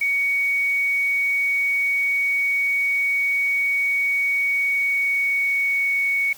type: tone with pitch glide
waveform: sine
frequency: 2240 to 2227 Hz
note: C#7 to C#7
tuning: +18 to +7 cents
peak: -18 dBFS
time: 0.01-6.33 s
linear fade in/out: 5 ms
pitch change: -11 cents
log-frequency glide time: 4.51-6.04 s
effects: white hiss -44 dBFS RMS until 6.37 s